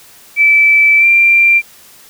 sine tone with pitch glide, 2316 to 2369 Hz, D7 to D7, -25 to +14 cents, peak -5 dBFS, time 0.36-1.62 s, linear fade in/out 50 ms, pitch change +39 cents, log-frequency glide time 0.98-1.06 s, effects white hiss -41 dBFS RMS until 2.09 s

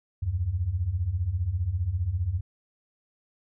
sine beating tone pair, 78.4 / 93.4 Hz, D#2 / F#2, +14 / +17 cents, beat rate 15 Hz, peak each -30 / -26 dBFS, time 0.22-2.41 s, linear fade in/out 10 ms, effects none

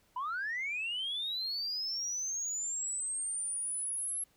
sine linear sweep, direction up, 960 to 11175 Hz, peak -32 dBFS, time 0.16-4.24 s, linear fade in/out 5 ms, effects tanh soft clip ceiling -30 dBFS + pink hiss -69 dBFS RMS until 4.36 s

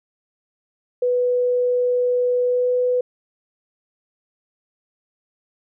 sine tone with pitch glide, 493.9 to 497.3 Hz, B4 to B4, 0 to +12 cents, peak -16 dBFS, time 1.02-3.01 s, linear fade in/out 5 ms, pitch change +12 cents, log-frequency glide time 2.45-2.73 s, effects none

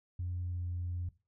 sine tone with pitch glide, 89 to 88.13 Hz, F2 to F2, +33 to +16 cents, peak -33 dBFS, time 0.19-1.09 s, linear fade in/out 5 ms, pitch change -17 cents, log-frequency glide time 0.41-0.67 s, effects noise-tail reverb RT60 0.3 s tail -18 dB re dry + tanh soft clip ceiling -30 dBFS

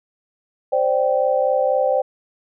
sine chord, C suspended second, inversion none, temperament equal with one note detuned, 523.3 / 587.3 / 779.5 Hz, C5 / D5 / G5, 0 / 0 / -10 cents, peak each -18 / -20 / -22 dBFS, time 0.72-2.02 s, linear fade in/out 10 ms, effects none

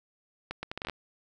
accelerating click train, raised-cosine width 0.3 ms, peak -19 dBFS, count 9, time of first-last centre 0.51-0.897 s, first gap 120 ms, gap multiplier 0.71, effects none

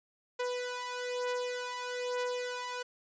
sawtooth beating tone pair, 493.9 / 495 Hz, B4 / B4, 0 / +4 cents, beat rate 1.1 Hz, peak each -34 / -32 dBFS, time 0.39-2.83 s, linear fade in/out 10 ms, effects resampled to 16000 Hz

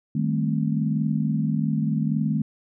sine chord, A half-diminished seventh, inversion second, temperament equal with one note detuned, 155.56 / 199.19 / 220 / 261.6 Hz, Eb3 / G3 / A3 / C4, 0 / +28 / 0 / 0 cents, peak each -24 / -29 / -25 / -30 dBFS, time 0.15-2.42 s, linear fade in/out 5 ms, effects none

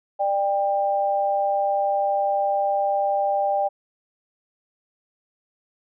sine tone pair together, 594.8 / 794 Hz, D5 / G5, +22 / +22 cents, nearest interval perfect fourth, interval 500 cents, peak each -23 / -21 dBFS, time 0.19-3.69 s, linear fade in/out 20 ms, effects none

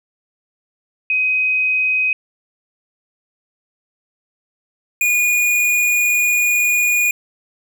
sine / square tone pair in turn, 2518 / 2446 Hz, D#7 / D#7, +20 / -30 cents, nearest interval minor second, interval 50 cents, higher first, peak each -14 dBFS, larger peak neither, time 1.1-2.13 / 5.01-7.11 s, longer second, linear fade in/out 2 ms, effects none

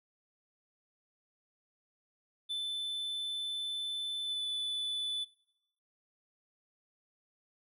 triangle tone with pitch glide, 3520 to 3484 Hz, A7 to A7, 0 to -18 cents, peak -32 dBFS, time 2.49-5.25 s, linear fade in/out 20 ms, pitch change -18 cents, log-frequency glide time 4.24-4.44 s, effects noise-tail reverb RT60 0.8 s tail -21 dB re dry

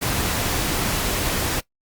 pink noise, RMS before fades -23 dBFS, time 0.01-1.61 s, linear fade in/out 20 ms, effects noise-tail reverb RT60 0.1 s tail -20 dB re dry + Opus 48 kbps

